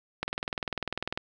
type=click train; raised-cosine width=0.3 ms; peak=-14 dBFS; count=20; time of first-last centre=0.23-1.175 s; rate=20.1 Hz; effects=none